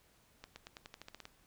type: accelerating click train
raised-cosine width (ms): 0.2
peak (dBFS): -30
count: 11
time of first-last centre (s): 0.44-1.254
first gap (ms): 120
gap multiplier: 0.91
effects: pink hiss -68 dBFS RMS until 1.46 s